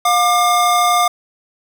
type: tone pair together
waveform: square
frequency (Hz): 711.1 / 1196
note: F5 / D6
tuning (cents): +31 / +31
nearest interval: major sixth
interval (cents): 900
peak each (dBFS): -15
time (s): 0.05-1.08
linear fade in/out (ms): 5
effects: none